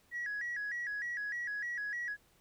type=tone with vibrato; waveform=sine; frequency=1793 Hz; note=A6; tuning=32 cents sharp; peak=-34 dBFS; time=0.11-2.17 s; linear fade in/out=50 ms; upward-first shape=square; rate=3.3 Hz; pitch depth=120 cents each way; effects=tanh soft clip ceiling -32 dBFS + pink hiss -68 dBFS RMS until 2.4 s